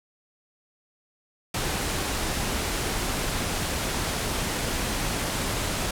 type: low-pass noise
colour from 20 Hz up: pink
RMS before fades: -28 dBFS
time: 1.54-5.91 s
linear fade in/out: 5 ms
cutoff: 12000 Hz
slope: 24 dB/octave
effects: none